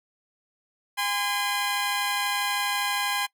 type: tone pair together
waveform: 15% pulse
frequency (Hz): 814 / 1025.6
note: G#5 / C6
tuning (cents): -35 / -35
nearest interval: major third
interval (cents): 400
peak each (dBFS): -21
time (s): 0.97-3.27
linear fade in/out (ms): 20
effects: noise-tail reverb RT60 0.1 s tail -22 dB re dry